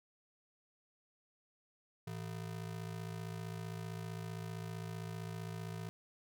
square ring-modulated tone, 138.3 Hz, C#3, 4 cents flat, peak -39 dBFS, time 2.07-5.89 s, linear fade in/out 0 ms, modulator 27.7 Hz, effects none

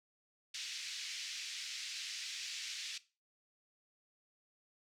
white band-pass noise, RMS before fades -44 dBFS, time 0.54-2.98 s, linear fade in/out 5 ms, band 2100 to 5900 Hz, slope 24 dB/octave, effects noise-tail reverb RT60 0.3 s tail -17 dB re dry

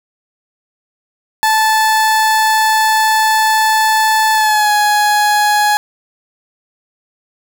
30% pulse tone with pitch glide, 874 to 836 Hz, A5 to G#5, -12 to +11 cents, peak -7 dBFS, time 1.43-5.77 s, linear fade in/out 0 ms, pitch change -77 cents, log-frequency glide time 4.33-4.71 s, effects none

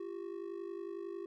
triangle ring-modulated tone, 370 Hz, F#4, in tune, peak -35 dBFS, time 0-1.26 s, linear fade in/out 2 ms, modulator 25.5 Hz, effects none

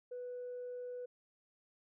sine tone, 493.9 Hz, B4, in tune, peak -40 dBFS, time 0.11-1.06 s, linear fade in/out 10 ms, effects tanh soft clip ceiling -38 dBFS

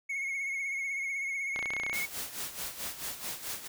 triangle tone with vibrato, 2187 Hz, C#7, 24 cents flat, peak -30 dBFS, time 0.09-2.06 s, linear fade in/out 10 ms, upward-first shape triangle, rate 16 Hz, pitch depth 49 cents each way
clicks, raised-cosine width 0.3 ms, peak -21 dBFS, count 12, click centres 1.561 / 1.591 / 1.627 / 1.658 / 1.705 / 1.736 / 1.766 / 1.799 / 1.835 / 1.865 / 1.897 / 1.93 s
white noise with tremolo, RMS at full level -36 dBFS, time 1.93-3.68 s, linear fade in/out 10 ms, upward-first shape sine, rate 4.6 Hz, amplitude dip 70%
effects none

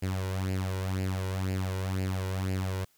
sawtooth tone with flanger, 94.4 Hz, F#2, 35 cents sharp, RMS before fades -31 dBFS, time 0.02-2.85 s, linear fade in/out 10 ms, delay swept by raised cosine 0.41 to 2.11 ms, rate 2 Hz, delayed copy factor +0.65, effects white hiss -67 dBFS RMS until 2.97 s

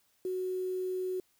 sine tone with quantisation, 370 Hz, F#4, in tune, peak -31 dBFS, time 0.25-1.2 s, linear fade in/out 2 ms, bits 9, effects white hiss -71 dBFS RMS until 1.39 s

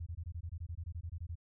sine tone bursts, 84.1 Hz, E2, 35 cents sharp, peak -38 dBFS, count 16, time 0-1.355 s, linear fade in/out 10 ms, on 65 ms, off 21 ms, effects none

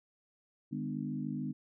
harmonic tone with a mistuned harmonic, 50.2 Hz, G1, 42 cents sharp, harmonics 3 / 4 / 5 / 6, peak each -40 / -40 / -38 / -42 dBFS, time 0.71-1.53 s, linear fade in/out 20 ms, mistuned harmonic 4, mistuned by +30 cents, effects none

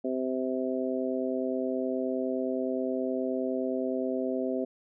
harmonic tone, 129.6 Hz, C3, 16 cents flat, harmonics 2 / 3 / 4 / 5, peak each -31 / -33 / -34 / -35 dBFS, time 0.04-4.65 s, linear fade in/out 10 ms, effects none

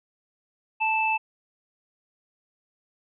sine tone pair together, 880 / 2637 Hz, A5 / E7, 0 / 0 cents, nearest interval octave + perfect fifth, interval 1900 cents, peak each -24 dBFS, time 0.8-1.18 s, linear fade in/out 20 ms, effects none

